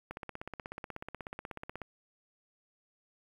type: click train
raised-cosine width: 0.5 ms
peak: -25 dBFS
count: 29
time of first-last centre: 0.11-1.817 s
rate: 16.4 Hz
effects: 9-bit